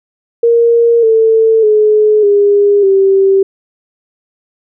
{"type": "tone with pitch steps", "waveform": "sine", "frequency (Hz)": [467.2, 446.1, 426, 406.7, 388.4], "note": ["A#4", "A4", "G#4", "G#4", "G4"], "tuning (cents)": [4, 24, 44, -36, -16], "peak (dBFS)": -5, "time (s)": [0.43, 3.43], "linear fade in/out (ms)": 5, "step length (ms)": 600, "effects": []}